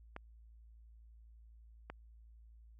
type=clicks; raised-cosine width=0.5 ms; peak=-29 dBFS; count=2; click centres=0.164 / 1.9 s; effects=added 56 Hz sine -56 dBFS peak until 2.79 s